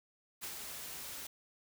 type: noise with ADSR envelope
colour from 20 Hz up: white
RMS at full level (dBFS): -41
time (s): 0.41-1.27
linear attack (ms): 30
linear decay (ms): 66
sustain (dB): -4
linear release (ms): 4
effects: none